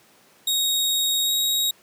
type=tone with pitch glide; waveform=sawtooth; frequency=3763 to 3791 Hz; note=A#7 to A#7; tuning=+16 to +28 cents; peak=-17 dBFS; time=0.47-1.71 s; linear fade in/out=5 ms; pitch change=+12 cents; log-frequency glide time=1.23-1.31 s; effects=pink hiss -55 dBFS RMS until 1.82 s + high-pass 200 Hz 12 dB/octave